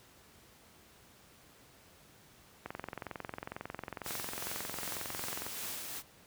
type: click train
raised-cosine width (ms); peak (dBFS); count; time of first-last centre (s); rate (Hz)
0.5; -24; 63; 2.66-5.465; 22.1
type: noise with tremolo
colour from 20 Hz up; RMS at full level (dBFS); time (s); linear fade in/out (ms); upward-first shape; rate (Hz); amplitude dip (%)
white; -40; 4.03-6.03; 50; sine; 2.6; 30
effects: pink hiss -60 dBFS RMS until 6.26 s + high-pass 60 Hz 12 dB/octave